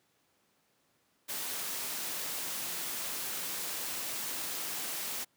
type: noise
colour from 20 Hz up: white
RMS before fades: -37 dBFS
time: 1.28-5.25 s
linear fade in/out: 20 ms
effects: pink hiss -72 dBFS RMS until 5.36 s + high-pass 150 Hz 12 dB/octave